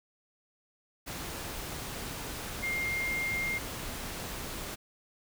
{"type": "tone in noise", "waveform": "sine", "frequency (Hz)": 2117, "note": "C7", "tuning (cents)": 20, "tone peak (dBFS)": -30, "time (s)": [2.62, 3.59], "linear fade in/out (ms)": 20, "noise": "pink", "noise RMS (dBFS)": -39, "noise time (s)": [1.06, 4.76], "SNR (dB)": 6, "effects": []}